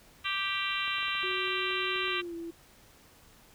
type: harmonic tone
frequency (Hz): 392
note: G4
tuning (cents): 0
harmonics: 3 / 4 / 5 / 6 / 7 / 8 / 9 / 10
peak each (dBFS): -36 / -39 / -39 / -37 / -35 / -37 / -43 / -40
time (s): 0.24-2.22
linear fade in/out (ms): 20
type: clicks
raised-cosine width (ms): 0.5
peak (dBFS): -34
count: 11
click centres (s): 0.878 / 0.984 / 1.028 / 1.083 / 1.152 / 1.23 / 1.314 / 1.477 / 1.71 / 1.961 / 2.08
type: tone with pitch glide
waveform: sine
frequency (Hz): 370 to 335.4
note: F#4 to E4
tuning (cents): 0 to +30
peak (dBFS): -36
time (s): 1.23-2.51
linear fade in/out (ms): 10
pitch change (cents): -170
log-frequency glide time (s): 2.09-2.35
effects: pink hiss -58 dBFS RMS until 3.54 s